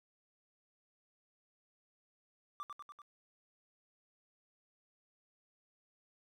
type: tone with echo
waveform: triangle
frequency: 1174.7 Hz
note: D6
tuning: in tune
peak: -38 dBFS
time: 2.6-2.63 s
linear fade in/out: 0 ms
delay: 97 ms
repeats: 4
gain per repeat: -3 dB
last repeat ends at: 3.018 s
effects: none